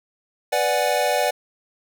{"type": "chord", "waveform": "square", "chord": "G# half-diminished seventh", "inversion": "first", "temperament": "equal", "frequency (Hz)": [493.9, 587.3, 740, 830.6], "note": ["B4", "D5", "F#5", "G#5"], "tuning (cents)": [0, 0, 0, 0], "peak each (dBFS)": [-26, -23, -24, -28], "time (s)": [0.52, 1.31], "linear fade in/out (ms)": 10, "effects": []}